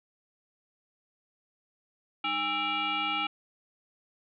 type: tone with frequency modulation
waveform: sine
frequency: 1834 Hz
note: A#6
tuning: 29 cents flat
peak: -27 dBFS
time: 2.24-3.27 s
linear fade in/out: 5 ms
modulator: 509 Hz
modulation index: 2.5
effects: none